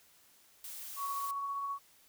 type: noise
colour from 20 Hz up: blue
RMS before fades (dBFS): -45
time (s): 0.64-1.31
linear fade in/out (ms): 2
type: tone with tremolo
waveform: sine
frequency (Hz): 1117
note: C#6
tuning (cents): +13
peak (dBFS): -33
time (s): 0.96-1.79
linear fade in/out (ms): 50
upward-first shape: triangle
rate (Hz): 15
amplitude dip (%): 30
effects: white hiss -64 dBFS RMS until 2.08 s